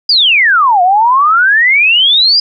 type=exponential two-way sweep; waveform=sine; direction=down then up; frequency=4969 to 698 to 4969 Hz; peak=-5 dBFS; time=0.09-2.4 s; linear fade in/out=5 ms; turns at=0.82 s; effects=none